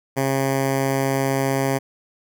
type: tone with notch filter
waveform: 10% pulse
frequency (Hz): 135.4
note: C#3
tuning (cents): -40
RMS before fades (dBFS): -21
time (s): 0.16-1.79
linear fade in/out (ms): 20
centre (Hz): 3700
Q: 1.6
effects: none